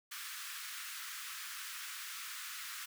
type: high-pass noise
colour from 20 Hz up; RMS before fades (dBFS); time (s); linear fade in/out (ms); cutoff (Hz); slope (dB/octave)
pink; -45; 0.11-2.86; 10; 1200; 48
effects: none